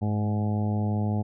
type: harmonic tone with a mistuned harmonic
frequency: 105.5 Hz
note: G#2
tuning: 28 cents sharp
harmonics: 1 / 2 / 3 / 4 / 5 / 6 / 7 / 8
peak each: -25 / -28 / -38 / -40 / -42 / -42 / -39 / -42 dBFS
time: 0.01-1.23 s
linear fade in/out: 20 ms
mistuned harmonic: 1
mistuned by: -29 cents
effects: none